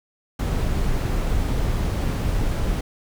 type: noise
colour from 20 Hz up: brown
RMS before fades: -22 dBFS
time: 0.39-2.81 s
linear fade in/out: 5 ms
effects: none